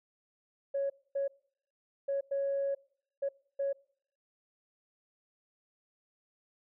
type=tone bursts at uneven times; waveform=sine; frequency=554.4 Hz; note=C#5; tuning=in tune; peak=-28 dBFS; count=6; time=0.74-0.9 / 1.15-1.28 / 2.08-2.21 / 2.31-2.75 / 3.22-3.29 / 3.59-3.73 s; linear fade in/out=10 ms; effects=noise-tail reverb RT60 0.6 s tail -24 dB re dry + tanh soft clip ceiling -25 dBFS